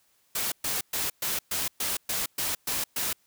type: noise bursts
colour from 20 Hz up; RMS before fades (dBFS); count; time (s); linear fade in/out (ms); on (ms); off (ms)
white; -29; 10; 0.35-3.13; 5; 170; 120
effects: white hiss -67 dBFS RMS until 3.26 s